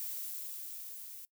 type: noise with level ramp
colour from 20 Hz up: violet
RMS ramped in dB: -39 to -48 dBFS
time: 0-1.25 s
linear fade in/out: 0 ms
effects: noise-tail reverb RT60 0.1 s tail -21 dB re dry